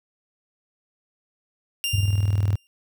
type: tone with exponential decay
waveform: sawtooth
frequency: 2794 Hz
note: F7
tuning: in tune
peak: -19 dBFS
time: 1.84-2.67 s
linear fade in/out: 0 ms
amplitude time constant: 180 ms
type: tone with tremolo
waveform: sine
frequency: 100.3 Hz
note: G2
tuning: 40 cents sharp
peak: -16 dBFS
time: 1.93-2.56 s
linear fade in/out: 10 ms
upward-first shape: square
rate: 20 Hz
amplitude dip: 60%
effects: none